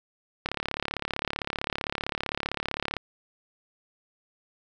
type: click train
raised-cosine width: 0.3 ms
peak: -12 dBFS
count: 90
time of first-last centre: 0.46-2.967 s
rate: 35.5 Hz
effects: none